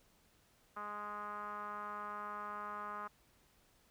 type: tone with low-pass filter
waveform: 5% pulse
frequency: 207.5 Hz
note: G#3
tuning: 1 cent flat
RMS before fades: -44 dBFS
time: 0.76-3.08 s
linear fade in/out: 10 ms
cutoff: 1200 Hz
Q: 5.4
effects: pink hiss -70 dBFS RMS until 3.9 s